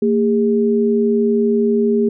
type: tone pair together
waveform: sine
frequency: 228.1 / 407.5 Hz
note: A#3 / G#4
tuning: -37 / -33 cents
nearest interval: minor seventh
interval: 1004 cents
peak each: -15 dBFS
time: 0.02-2.09 s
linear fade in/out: 5 ms
effects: none